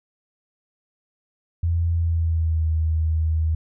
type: tone with pitch glide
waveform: sine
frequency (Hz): 84.4 to 79.66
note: E2 to D#2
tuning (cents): +41 to +41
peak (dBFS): -18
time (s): 1.63-3.55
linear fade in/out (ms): 5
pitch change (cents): -100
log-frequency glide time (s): 1.93-2.66
effects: none